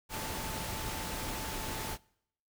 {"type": "tone in noise", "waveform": "sine", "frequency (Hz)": 880, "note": "A5", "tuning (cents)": 0, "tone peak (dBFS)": -45, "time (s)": [0.09, 1.98], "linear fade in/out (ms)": 50, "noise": "pink", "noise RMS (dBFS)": -38, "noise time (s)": [0.09, 1.98], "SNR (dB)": -10, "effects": ["noise-tail reverb RT60 0.7 s tail -24 dB re dry"]}